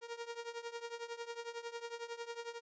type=tone with tremolo; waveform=sawtooth; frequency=468.3 Hz; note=A#4; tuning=8 cents sharp; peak=-35 dBFS; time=0.01-2.61 s; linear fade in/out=50 ms; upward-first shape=triangle; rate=11 Hz; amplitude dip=90%; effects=resampled to 16000 Hz